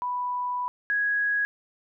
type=tone pair in turn; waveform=sine; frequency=987.8 / 1661.3 Hz; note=B5 / G#6; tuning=0 / 0 cents; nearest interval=major sixth; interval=900 cents; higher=second; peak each=-26 / -22 dBFS; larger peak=second; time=0.02-0.68 / 0.9-1.45 s; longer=first; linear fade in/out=0 ms; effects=none